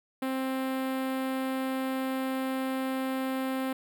sawtooth tone with notch filter, 263.2 Hz, C4, 10 cents sharp, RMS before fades -31 dBFS, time 0.22-3.73 s, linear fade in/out 5 ms, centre 6000 Hz, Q 0.7, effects none

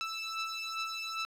15% pulse beating tone pair, 1318.5 / 1321 Hz, E6 / E6, 0 / +3 cents, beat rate 2.5 Hz, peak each -31 / -32 dBFS, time 0.01-1.25 s, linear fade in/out 0 ms, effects low-pass 7000 Hz 12 dB/octave + 10-bit

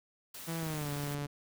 white noise, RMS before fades -46 dBFS, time 0.34-1.15 s, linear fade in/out 5 ms
sawtooth tone with pitch glide, 164.81 to 144.31 Hz, E3 to D3, 0 to -30 cents, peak -31 dBFS, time 0.47-1.27 s, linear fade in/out 20 ms, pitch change -230 cents, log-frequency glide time 0.59-0.89 s
click train, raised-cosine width 3 ms, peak -36 dBFS, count 18, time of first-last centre 0.63-1.26 s, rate 27 Hz
effects none

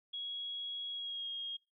sine tone with pitch glide, 3322 to 3257 Hz, G#7 to G#7, 0 to -34 cents, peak -38 dBFS, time 0.13-1.57 s, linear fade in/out 10 ms, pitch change -34 cents, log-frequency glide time 0.9-1.28 s, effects noise-tail reverb RT60 0.3 s tail -26 dB re dry

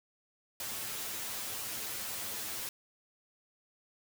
white noise with comb filter, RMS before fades -39 dBFS, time 0.6-2.69 s, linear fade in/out 2 ms, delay 9.1 ms, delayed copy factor +0.85, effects none

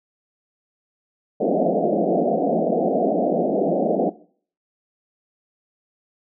white band-pass noise, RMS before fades -20 dBFS, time 1.4-4.1 s, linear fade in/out 10 ms, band 170 to 730 Hz, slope 96 dB/octave, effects noise-tail reverb RT60 0.5 s tail -19 dB re dry

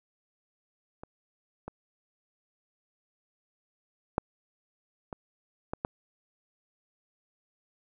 clicks, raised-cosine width 1 ms, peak -28 / -24 / -10 / -23 / -18 / -15 dBFS, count 6, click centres 1.035 / 1.68 / 4.181 / 5.128 / 5.735 / 5.849 s, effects none

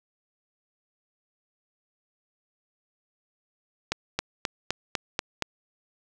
accelerating click train, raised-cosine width 0.2 ms, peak -8 dBFS, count 7, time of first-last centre 3.92-5.423 s, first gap 270 ms, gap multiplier 0.97, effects none

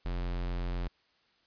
square tone, 43.98 Hz, F1, 13 cents sharp, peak -32 dBFS, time 0.05-0.88 s, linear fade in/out 10 ms, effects white hiss -69 dBFS RMS until 1.46 s + resampled to 11025 Hz

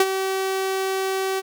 sawtooth tone with ADSR envelope, 382.8 Hz, G4, 41 cents flat, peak -8 dBFS, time 0-1.42 s, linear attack 3 ms, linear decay 43 ms, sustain -10 dB, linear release 37 ms, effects none

